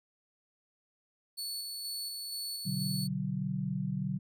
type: tone with tremolo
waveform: sawtooth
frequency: 4435 Hz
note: C#8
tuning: in tune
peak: -33 dBFS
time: 1.37-3.08 s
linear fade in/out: 20 ms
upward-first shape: square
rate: 2.1 Hz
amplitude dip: 25%
type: chord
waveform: sine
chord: B minor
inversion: none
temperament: equal with one note detuned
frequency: 123.47 / 146.83 / 188.34 Hz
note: B2 / D3 / F#3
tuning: 0 / 0 / +31 cents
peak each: -39 / -35 / -34 dBFS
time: 2.65-4.19 s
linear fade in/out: 20 ms
effects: none